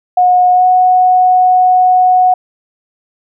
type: tone with pitch glide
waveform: sine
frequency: 725 to 735.1 Hz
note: F#5 to F#5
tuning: -35 to -11 cents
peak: -5 dBFS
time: 0.17-2.34 s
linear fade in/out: 5 ms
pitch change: +24 cents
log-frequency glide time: 0.52-0.65 s
effects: none